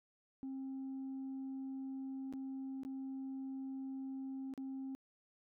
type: tone with dropouts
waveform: sine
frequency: 267 Hz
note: C4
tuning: 35 cents sharp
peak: -39 dBFS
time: 0.43-4.95 s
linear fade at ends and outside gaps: 0 ms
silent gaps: 2.326-2.336 / 2.834-2.85 / 4.538-4.577 s
effects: tanh soft clip ceiling -39 dBFS